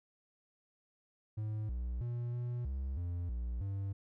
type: tone with pitch steps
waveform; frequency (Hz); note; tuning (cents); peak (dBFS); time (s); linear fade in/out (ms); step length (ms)
triangle; 107.7 / 60.8 / 120 / 121.4 / 66.7 / 87.2 / 59.5 / 98.3; A2 / B1 / B2 / B2 / C2 / F2 / A#1 / G2; -37 / -26 / -49 / -29 / +34 / -2 / +36 / +5; -33; 1.37-3.93; 10; 320
effects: none